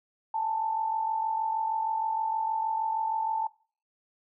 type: tone pair together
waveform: sine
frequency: 843.6 / 890 Hz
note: G#5 / A5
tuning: +27 / +20 cents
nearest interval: minor second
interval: 93 cents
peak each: -35 / -27 dBFS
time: 0.34-3.47 s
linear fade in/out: 5 ms
effects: noise-tail reverb RT60 0.4 s tail -20 dB re dry